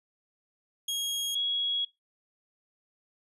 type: tone pair in turn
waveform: sawtooth / sine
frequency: 3281 / 3325 Hz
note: G#7 / G#7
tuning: -22 / +1 cents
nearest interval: unison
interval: 23 cents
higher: second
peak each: -26 dBFS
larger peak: neither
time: 0.88-1.35 / 1.35-1.85 s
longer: second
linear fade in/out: 5 ms
effects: noise-tail reverb RT60 0.2 s tail -22 dB re dry + resampled to 32000 Hz